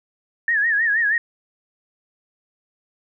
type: tone with vibrato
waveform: sine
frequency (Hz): 1760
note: A6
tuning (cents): 0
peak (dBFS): -16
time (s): 0.48-1.18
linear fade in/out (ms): 2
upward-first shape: sine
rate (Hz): 6.3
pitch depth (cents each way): 120
effects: none